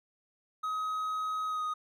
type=tone with pitch glide; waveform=triangle; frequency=1266 to 1245.7 Hz; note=D#6 to D#6; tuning=+30 to +2 cents; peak=-29 dBFS; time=0.63-1.74 s; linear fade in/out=10 ms; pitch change=-28 cents; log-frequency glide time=1.47-1.63 s; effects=none